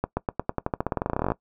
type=accelerating click train; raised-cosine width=1 ms; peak=-10 dBFS; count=24; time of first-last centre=0.04-1.319 s; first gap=130 ms; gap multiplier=0.91; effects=noise-tail reverb RT60 0.1 s tail -20 dB re dry